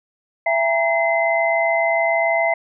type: tone cluster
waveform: sine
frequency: 668 / 815 / 936 / 2055 Hz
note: E5 / G#5 / A#5 / C7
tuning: +23 / -33 / +7 / -32 cents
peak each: -18 / -25 / -27 / -20 dBFS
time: 0.46-2.54 s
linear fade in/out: 5 ms
effects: none